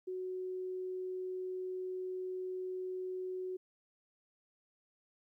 sine tone, 370 Hz, F#4, in tune, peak -37 dBFS, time 0.07-3.57 s, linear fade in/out 10 ms, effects 13-bit

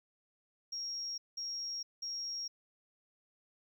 triangle tone bursts, 5588 Hz, F8, in tune, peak -34 dBFS, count 3, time 0.72-2.48 s, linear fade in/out 10 ms, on 460 ms, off 190 ms, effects tanh soft clip ceiling -35 dBFS

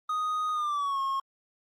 triangle tone with pitch glide, 1244.5 to 1083.4 Hz, D#6 to C#6, 0 to -40 cents, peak -25 dBFS, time 0.09-1.2 s, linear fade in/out 5 ms, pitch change -240 cents, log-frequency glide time 0.52-1 s, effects Opus 32 kbps

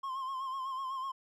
triangle tone with vibrato, 1060 Hz, C6, 22 cents sharp, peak -33 dBFS, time 0.03-1.12 s, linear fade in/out 10 ms, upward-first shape sine, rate 8 Hz, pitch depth 54 cents each way, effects none

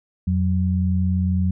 sine tone pair together, 87.06 / 185 Hz, F2 / F#3, -5 / 0 cents, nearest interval octave + minor second, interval 1305 cents, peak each -19 / -21 dBFS, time 0.27-1.51 s, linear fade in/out 5 ms, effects none

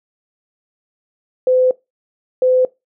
sine tone bursts at uneven times, 510 Hz, C5, 44 cents flat, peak -10 dBFS, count 2, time 1.47-1.71 / 2.42-2.65 s, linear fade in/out 2 ms, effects noise-tail reverb RT60 0.2 s tail -20 dB re dry

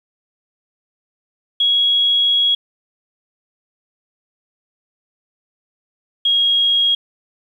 sine tone pair in turn, 3322 / 3282 Hz, G#7 / G#7, 0 / -21 cents, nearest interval unison, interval 21 cents, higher first, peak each -12 dBFS, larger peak neither, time 1.6-2.55 / 6.25-6.95 s, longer first, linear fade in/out 5 ms, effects 8-bit

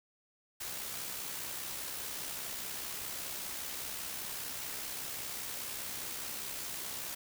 white noise with amplitude modulation, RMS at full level -39 dBFS, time 0.6-7.15 s, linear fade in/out 10 ms, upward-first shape sine, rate 65 Hz, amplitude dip 35%, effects none

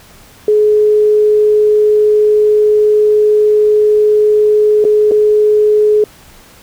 sine tone with dropouts, 423.2 Hz, G#4, 33 cents sharp, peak -6 dBFS, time 0.48-6.04 s, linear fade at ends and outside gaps 2 ms, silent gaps 4.842-4.85 / 5.112-5.118 s, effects pink hiss -41 dBFS RMS until 6.62 s

